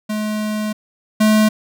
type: tone pair in turn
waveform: square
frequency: 213.2 / 215.2 Hz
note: G#3 / A3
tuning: +46 / -38 cents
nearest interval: unison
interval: 16 cents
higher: second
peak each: -20 / -11 dBFS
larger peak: second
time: 0.09-0.73 / 1.2-1.49 s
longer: first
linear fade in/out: 10 ms
effects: none